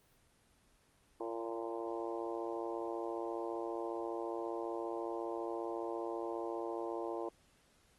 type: harmonic tone with a mistuned harmonic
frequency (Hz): 114.7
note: A#2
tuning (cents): -28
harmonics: 3 / 4 / 5 / 6 / 7 / 8 / 9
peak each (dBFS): -41 / -43 / -45 / -47 / -48 / -49 / -50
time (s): 1.2-7.29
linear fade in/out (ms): 5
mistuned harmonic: 7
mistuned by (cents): +15
effects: pink hiss -69 dBFS RMS until 7.98 s + Opus 24 kbps